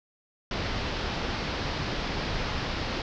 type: low-pass noise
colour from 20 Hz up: pink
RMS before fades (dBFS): -31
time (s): 0.51-3.02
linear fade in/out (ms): 2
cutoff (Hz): 5300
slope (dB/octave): 48
effects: none